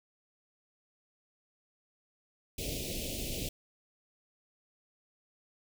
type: band-stop noise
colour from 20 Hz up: pink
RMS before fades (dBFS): -37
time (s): 2.58-3.49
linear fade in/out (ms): 5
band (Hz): 640 to 2400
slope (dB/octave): 48
effects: none